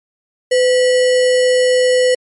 sine tone with sample-and-hold, 505 Hz, B4, 39 cents sharp, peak -9 dBFS, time 0.51-2.15 s, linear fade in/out 10 ms, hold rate 2450 Hz, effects MP3 48 kbps

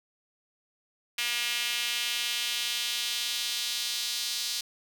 sawtooth tone with high-pass filter sweep, 239.1 Hz, A#3, 44 cents sharp, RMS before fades -31 dBFS, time 1.18-4.61 s, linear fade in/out 5 ms, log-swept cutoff 2600 to 4200 Hz, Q 2.1, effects none

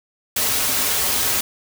white noise with comb filter, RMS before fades -20 dBFS, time 0.36-1.41 s, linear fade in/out 5 ms, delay 5.9 ms, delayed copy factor -0.65, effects none

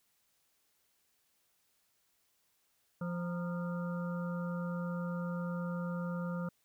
harmonic tone with a mistuned harmonic, 174.4 Hz, F3, 2 cents flat, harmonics 1 / 3 / 5 / 7 / 8, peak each -35 / -43 / -52 / -48 / -49 dBFS, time 3.01-6.49 s, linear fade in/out 5 ms, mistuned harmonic 5, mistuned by +110 cents, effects white hiss -75 dBFS RMS until 6.64 s

